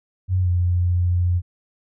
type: tone with pitch glide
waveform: sine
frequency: 92.5 to 88.63 Hz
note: F#2 to F2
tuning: 0 to +26 cents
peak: -16 dBFS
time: 0.28-1.42 s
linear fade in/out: 50 ms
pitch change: -74 cents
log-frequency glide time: 0.4-0.49 s
effects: none